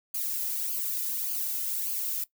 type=noise with flanger; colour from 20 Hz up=violet; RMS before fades=-31 dBFS; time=0.14-2.24 s; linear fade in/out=5 ms; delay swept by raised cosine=0.53 to 1.83 ms; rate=1.7 Hz; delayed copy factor=-0.65; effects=noise-tail reverb RT60 0.1 s tail -18 dB re dry